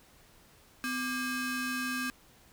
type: ring-modulated tone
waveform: 30% pulse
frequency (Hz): 932.3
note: A#5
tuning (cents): 0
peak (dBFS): -26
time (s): 0.84-2.1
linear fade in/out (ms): 0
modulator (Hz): 679
effects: pink hiss -60 dBFS RMS until 2.52 s